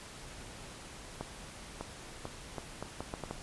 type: accelerating click train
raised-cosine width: 1 ms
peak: -23 dBFS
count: 9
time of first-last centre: 1.21-3.31 s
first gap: 600 ms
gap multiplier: 0.74
effects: pink hiss -48 dBFS RMS until 3.42 s + resampled to 24000 Hz